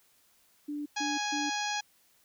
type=tone bursts; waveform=sine; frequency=293.7 Hz; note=D4; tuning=in tune; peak=-33 dBFS; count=3; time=0.68-1.5 s; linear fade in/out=10 ms; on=180 ms; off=140 ms
type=harmonic tone; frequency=830.6 Hz; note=G#5; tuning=in tune; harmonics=1 / 2 / 3 / 4 / 5 / 6 / 7 / 8; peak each=-34 / -37 / -39 / -40 / -41 / -42 / -42 / -43 dBFS; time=0.96-1.81 s; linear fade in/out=10 ms
effects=white hiss -66 dBFS RMS until 2.24 s